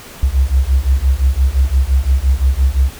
sine beating tone pair, 63.7 / 69.5 Hz, C2 / C#2, -46 / +5 cents, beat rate 5.8 Hz, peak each -13 dBFS, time 0.23-2.9 s, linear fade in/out 0 ms, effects pink hiss -35 dBFS RMS until 2.99 s

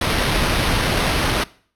pink noise with sample-and-hold, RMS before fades -19 dBFS, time 0.01-1.44 s, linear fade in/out 5 ms, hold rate 7350 Hz, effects noise-tail reverb RT60 0.5 s tail -21 dB re dry + low-pass 12000 Hz 12 dB/octave

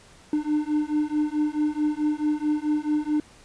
triangle beating tone pair, 298.8 / 303.4 Hz, D4 / D#4, +30 / -44 cents, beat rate 4.6 Hz, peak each -23 dBFS, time 0.33-3.2 s, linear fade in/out 2 ms, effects pink hiss -52 dBFS RMS until 3.44 s + resampled to 22050 Hz

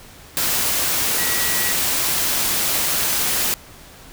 sine tone in noise, 1928 Hz, B6, 42 cents flat, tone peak -27 dBFS, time 1.18-1.72 s, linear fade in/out 0 ms, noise white, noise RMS -20 dBFS, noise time 0.37-3.54 s, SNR -10 dB, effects pink hiss -43 dBFS RMS until 4.12 s

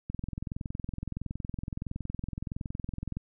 click train, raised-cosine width 5 ms, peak -22 dBFS, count 67, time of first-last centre 0.1-3.17 s, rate 21.5 Hz, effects none

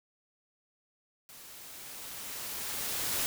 white noise with level ramp, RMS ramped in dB -51 to -31 dBFS, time 1.29-3.26 s, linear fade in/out 0 ms, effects none

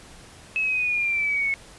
sine linear sweep, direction down, 2595 to 2188 Hz, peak -21 dBFS, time 0.56-1.54 s, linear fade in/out 0 ms, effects pink hiss -47 dBFS RMS until 1.78 s + resampled to 24000 Hz

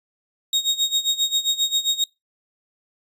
35% pulse tone with tremolo, 3745 Hz, A#7, 7 cents sharp, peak -14 dBFS, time 0.53-2.04 s, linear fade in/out 2 ms, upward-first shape sine, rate 7.5 Hz, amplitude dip 85%, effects noise-tail reverb RT60 0.2 s tail -25 dB re dry + resampled to 32000 Hz

